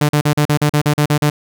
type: tone bursts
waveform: sawtooth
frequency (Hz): 148.3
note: D3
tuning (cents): +17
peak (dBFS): -7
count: 11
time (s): 0.01-1.3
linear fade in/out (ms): 5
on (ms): 80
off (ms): 41
effects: none